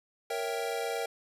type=chord; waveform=square; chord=A# diminished seventh; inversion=none; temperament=equal; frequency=466.2 / 554.4 / 659.3 / 784 Hz; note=A#4 / C#5 / E5 / G5; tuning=0 / 0 / 0 / 0 cents; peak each=-35 / -40 / -39 / -38 dBFS; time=0.3-1.06 s; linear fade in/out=5 ms; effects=resampled to 32000 Hz